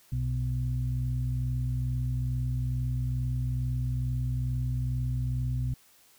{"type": "harmonic tone", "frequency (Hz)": 62.3, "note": "B1", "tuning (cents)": 16, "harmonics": [1, 2, 4], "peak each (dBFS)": [-32, -28, -43], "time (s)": [0.12, 5.74], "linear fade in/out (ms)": 5, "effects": ["white hiss -60 dBFS RMS until 6.18 s"]}